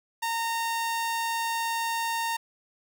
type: tone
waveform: sawtooth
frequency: 919 Hz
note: A#5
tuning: 25 cents flat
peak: -23 dBFS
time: 0.22-2.37 s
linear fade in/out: 10 ms
effects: 10-bit